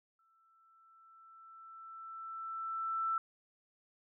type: tone with exponential growth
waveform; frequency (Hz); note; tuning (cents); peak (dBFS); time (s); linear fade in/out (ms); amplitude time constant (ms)
sine; 1330; E6; +15; -30; 0.19-3.18; 2; 650
effects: none